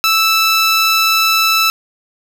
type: tone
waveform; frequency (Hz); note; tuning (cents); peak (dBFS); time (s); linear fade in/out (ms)
15% pulse; 1318.5; E6; 0; -4; 0.04-1.7; 0
effects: 7-bit